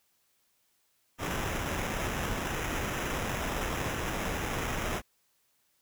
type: noise with sample-and-hold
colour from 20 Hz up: pink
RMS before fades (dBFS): -33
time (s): 1.18-5.02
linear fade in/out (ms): 50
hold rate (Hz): 4410
effects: white hiss -72 dBFS RMS until 5.81 s